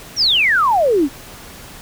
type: exponential sweep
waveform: sine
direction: down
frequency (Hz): 5930 to 256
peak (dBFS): -11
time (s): 0.16-1.09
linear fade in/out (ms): 50
effects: pink hiss -37 dBFS RMS until 1.81 s